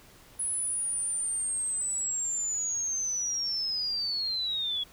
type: linear sweep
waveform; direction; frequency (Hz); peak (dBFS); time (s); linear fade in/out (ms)
sine; down; 10310 to 3333; -28; 0.39-4.84; 10
effects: pink hiss -55 dBFS RMS until 4.92 s

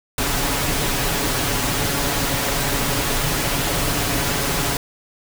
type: noise with comb filter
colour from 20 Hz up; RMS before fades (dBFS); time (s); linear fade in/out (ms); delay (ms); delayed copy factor
pink; -21; 0.18-4.77; 2; 7.1; +0.5
effects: none

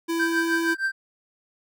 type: tone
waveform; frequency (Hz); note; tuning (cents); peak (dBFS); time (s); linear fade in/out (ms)
square; 332.8; E4; +17; -24; 0.08-0.75; 20
type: tone with tremolo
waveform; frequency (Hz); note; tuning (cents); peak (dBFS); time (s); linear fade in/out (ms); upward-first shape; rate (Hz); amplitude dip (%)
triangle; 1568; G6; 0; -18; 0.19-0.92; 10; triangle; 6.4; 100
effects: none

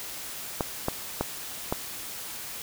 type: clicks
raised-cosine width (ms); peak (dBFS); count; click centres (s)
1; -11; 4; 0.608 / 0.884 / 1.21 / 1.725
effects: white hiss -38 dBFS RMS until 2.62 s

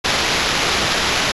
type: noise with sample-and-hold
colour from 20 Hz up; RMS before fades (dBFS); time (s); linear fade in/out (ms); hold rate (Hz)
white; -18; 0.04-1.32; 10; 8820
effects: resampled to 24000 Hz

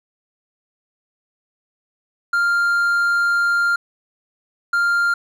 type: tone bursts at uneven times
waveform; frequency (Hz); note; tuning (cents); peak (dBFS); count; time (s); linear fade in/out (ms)
triangle; 1396.9; F6; 0; -13; 2; 2.33-3.76 / 4.73-5.14; 5
effects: none

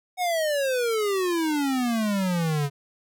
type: exponential sweep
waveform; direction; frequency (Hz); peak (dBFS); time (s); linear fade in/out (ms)
square; down; 744 to 138.59; -23; 0.17-2.7; 50
effects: none

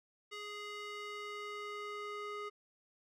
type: tone with band-pass filter sweep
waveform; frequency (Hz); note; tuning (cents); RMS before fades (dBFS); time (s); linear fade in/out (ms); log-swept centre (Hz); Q
square; 415.2; G#4; 0; -44; 0.31-2.5; 20; 2600 to 1300; 1
effects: none

